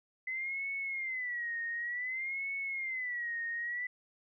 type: tone with vibrato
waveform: sine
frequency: 2024 Hz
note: B6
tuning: 42 cents sharp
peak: -34 dBFS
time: 0.27-3.87 s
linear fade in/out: 5 ms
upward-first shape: sine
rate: 0.55 Hz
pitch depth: 150 cents each way
effects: none

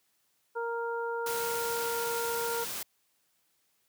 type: harmonic tone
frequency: 466.2 Hz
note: A#4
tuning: in tune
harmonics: 1 / 2 / 3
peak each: -33 / -36 / -38 dBFS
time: 0.55-2.65 s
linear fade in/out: 20 ms
type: noise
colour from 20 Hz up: white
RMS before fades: -37 dBFS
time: 1.26-2.83 s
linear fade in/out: 5 ms
effects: white hiss -73 dBFS RMS until 3.88 s + high-pass 80 Hz 12 dB/octave

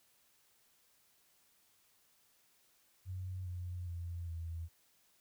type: tone with pitch steps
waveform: sine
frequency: 92.5 / 89.14 / 85.91 / 82.79 Hz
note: F#2 / F2 / F2 / E2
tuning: 0 / +36 / -28 / +8 cents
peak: -39 dBFS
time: 3.05-4.69 s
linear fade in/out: 50 ms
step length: 410 ms
effects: white hiss -71 dBFS RMS until 5.2 s

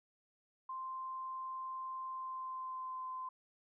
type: tone with pitch glide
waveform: sine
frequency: 1045 to 1032.4 Hz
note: C6 to C6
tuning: -2 to -23 cents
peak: -40 dBFS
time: 0.69-3.29 s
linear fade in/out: 5 ms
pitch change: -21 cents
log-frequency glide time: 2.09-3.07 s
effects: none

